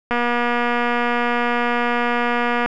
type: click train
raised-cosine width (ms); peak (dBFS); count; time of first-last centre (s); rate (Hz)
0.5; -6; 613; 0.11-2.66; 240
effects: none